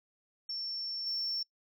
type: tone with level steps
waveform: sine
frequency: 5430 Hz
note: F8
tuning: 50 cents flat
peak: -34 / -30 dBFS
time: 0.49-1.43 s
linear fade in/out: 5 ms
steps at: 1.06 s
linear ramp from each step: 10 ms
effects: noise-tail reverb RT60 0.1 s tail -25 dB re dry + tanh soft clip ceiling -29 dBFS